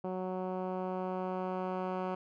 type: tone with low-pass filter sweep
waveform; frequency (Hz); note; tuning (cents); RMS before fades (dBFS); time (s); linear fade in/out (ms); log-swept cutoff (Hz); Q
10% pulse; 185; F#3; 0; -36; 0.04-2.15; 5; 720 to 1500; 0.8
effects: none